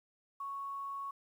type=tone with quantisation; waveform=sine; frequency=1108.7 Hz; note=C#6; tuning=in tune; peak=-38 dBFS; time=0.4-1.11 s; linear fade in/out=5 ms; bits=11; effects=none